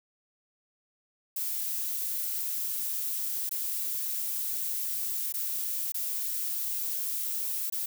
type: noise with dropouts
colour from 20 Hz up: violet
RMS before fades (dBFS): -32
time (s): 1.36-7.86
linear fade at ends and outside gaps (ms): 5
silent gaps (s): 3.493-3.511 / 5.325-5.339 / 5.921-5.943 / 7.699-7.723
effects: none